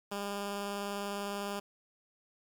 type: tone with vibrato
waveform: 10% pulse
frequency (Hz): 201.5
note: G3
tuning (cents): +48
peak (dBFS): -27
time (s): 0.11-1.6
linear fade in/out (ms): 10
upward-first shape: triangle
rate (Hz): 20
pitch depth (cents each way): 22
effects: 9-bit